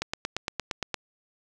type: click train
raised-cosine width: 0.2 ms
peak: -11 dBFS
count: 9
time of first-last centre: 0.02-0.943 s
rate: 8.67 Hz
effects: none